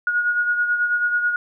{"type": "beating tone pair", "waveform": "sine", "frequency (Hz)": [1444, 1453.2], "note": ["F#6", "F#6"], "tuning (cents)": [-43, -32], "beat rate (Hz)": 9.2, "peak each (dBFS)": [-18, -27], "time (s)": [0.07, 1.36], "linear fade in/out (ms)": 2, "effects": []}